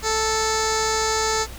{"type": "tone with low-pass filter", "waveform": "15% pulse", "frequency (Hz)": 439.7, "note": "A4", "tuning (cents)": -1, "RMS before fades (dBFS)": -22, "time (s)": [0.02, 1.47], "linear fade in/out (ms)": 50, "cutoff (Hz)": 6200, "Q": 7.5, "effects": ["added 60 Hz sine -37 dBFS peak until 1.58 s", "pink hiss -40 dBFS RMS until 1.58 s"]}